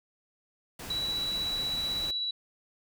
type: noise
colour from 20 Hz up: pink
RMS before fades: -41 dBFS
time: 0.79-2.11 s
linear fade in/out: 5 ms
type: tone with tremolo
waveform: sine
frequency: 3927 Hz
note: B7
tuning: 11 cents flat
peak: -28 dBFS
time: 0.9-2.31 s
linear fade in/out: 5 ms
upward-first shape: triangle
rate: 16 Hz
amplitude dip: 25%
effects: none